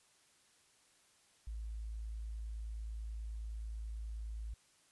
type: tone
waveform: sine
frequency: 54.7 Hz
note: A1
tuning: 9 cents flat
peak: -40 dBFS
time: 1.47-4.54 s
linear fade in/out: 5 ms
effects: white hiss -69 dBFS RMS until 4.91 s + resampled to 24000 Hz